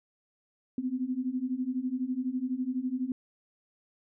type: beating tone pair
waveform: sine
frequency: 248.2 / 260.2 Hz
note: B3 / C4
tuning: +9 / -9 cents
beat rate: 12 Hz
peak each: -33 / -31 dBFS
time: 0.78-3.12 s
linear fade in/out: 2 ms
effects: none